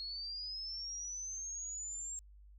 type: linear sweep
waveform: sine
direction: up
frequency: 4285 to 7520 Hz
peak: -40 dBFS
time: 0-2.19 s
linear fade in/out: 0 ms
effects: added 50 Hz sine -55 dBFS peak until 2.58 s